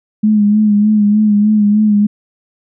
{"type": "tone with vibrato", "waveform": "sine", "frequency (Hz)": 210, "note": "G#3", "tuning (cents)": 19, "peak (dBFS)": -7, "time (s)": [0.23, 2.07], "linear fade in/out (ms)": 10, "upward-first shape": "sine", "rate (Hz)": 3.3, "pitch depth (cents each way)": 42, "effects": []}